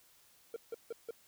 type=tone bursts; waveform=triangle; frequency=460 Hz; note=A#4; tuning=23 cents flat; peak=-35 dBFS; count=4; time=0.54-1.108 s; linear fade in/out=2 ms; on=22 ms; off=160 ms; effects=white hiss -65 dBFS RMS until 1.27 s